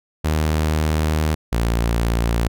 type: tone pair in turn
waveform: sawtooth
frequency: 77.6 / 57.58 Hz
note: D#2 / A#1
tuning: -4 / -21 cents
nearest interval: perfect fourth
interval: 517 cents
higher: first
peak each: -13 dBFS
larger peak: neither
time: 0.24-1.35 / 1.52-2.48 s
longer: first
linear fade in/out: 10 ms
effects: none